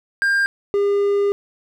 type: tone pair in turn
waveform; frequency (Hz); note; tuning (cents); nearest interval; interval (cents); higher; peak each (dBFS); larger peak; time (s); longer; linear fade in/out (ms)
triangle; 1600 / 403.6; G6 / G#4; +35 / -49; 2 octaves; 2384; first; -13; neither; 0.22-0.46 / 0.74-1.32; second; 0
effects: none